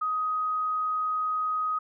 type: tone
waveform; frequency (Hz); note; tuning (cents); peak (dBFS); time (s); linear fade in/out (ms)
sine; 1255; D#6; +15; -25; 0.01-1.79; 10
effects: none